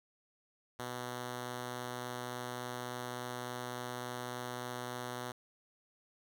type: tone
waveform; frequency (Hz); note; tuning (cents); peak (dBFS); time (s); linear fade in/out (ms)
5% pulse; 123.47; B2; 0; -28; 0.79-5.32; 5
effects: none